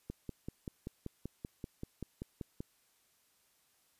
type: click train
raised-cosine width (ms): 3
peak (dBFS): -27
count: 14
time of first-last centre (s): 0.1-2.605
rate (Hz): 5.19
effects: white hiss -72 dBFS RMS until 3.99 s + resampled to 32000 Hz